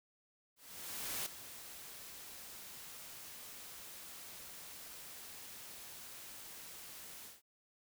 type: noise with ADSR envelope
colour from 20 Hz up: white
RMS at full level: -39 dBFS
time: 0.56-7.42 s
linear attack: 700 ms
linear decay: 6 ms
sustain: -12 dB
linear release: 170 ms
effects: none